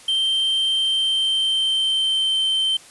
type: tone with pitch glide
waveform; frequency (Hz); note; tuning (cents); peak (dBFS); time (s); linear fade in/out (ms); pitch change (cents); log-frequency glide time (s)
triangle; 3136 to 3107; G7 to G7; 0 to -16; -16; 0.08-2.77; 5; -16; 0.7-2.4
effects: white hiss -45 dBFS RMS until 2.9 s + resampled to 24000 Hz